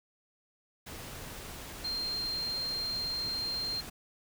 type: tone in noise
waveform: sine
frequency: 4186 Hz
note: C8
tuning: in tune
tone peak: -32 dBFS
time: 1.84-3.81 s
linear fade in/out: 10 ms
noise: pink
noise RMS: -44 dBFS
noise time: 0.86-3.9 s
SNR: +9 dB
effects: none